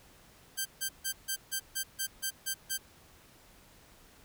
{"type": "tone bursts", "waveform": "5% pulse", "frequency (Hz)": 1568, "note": "G6", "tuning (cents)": 0, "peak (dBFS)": -20, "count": 10, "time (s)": [0.57, 2.78], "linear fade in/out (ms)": 20, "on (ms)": 86, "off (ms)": 150, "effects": ["pink hiss -59 dBFS RMS until 4.24 s"]}